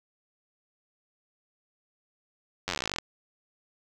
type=slowing click train; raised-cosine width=0.2 ms; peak=-12 dBFS; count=20; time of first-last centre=2.68-2.985 s; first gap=10 ms; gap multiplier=1.05; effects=none